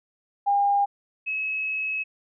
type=tone pair in turn; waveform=sine; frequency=806 / 2573 Hz; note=G5 / E7; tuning=+48 / -43 cents; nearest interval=octave + minor sixth; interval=2009 cents; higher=second; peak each=-18 / -25 dBFS; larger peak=first; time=0.46-0.86 / 1.26-2.04 s; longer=second; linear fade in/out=20 ms; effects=none